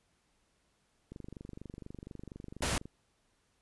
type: click train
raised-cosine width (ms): 3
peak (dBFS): -32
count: 43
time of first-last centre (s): 1.12-2.856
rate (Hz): 24.2
type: noise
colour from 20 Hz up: pink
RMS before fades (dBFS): -32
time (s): 2.62-2.78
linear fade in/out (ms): 2
effects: pink hiss -74 dBFS RMS until 3.61 s + resampled to 24000 Hz